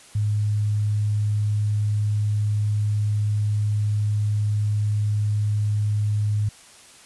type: tone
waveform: sine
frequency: 104.8 Hz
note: G#2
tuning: 16 cents sharp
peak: -19 dBFS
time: 0.15-6.49 s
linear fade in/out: 5 ms
effects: white hiss -48 dBFS RMS until 7.05 s + resampled to 24000 Hz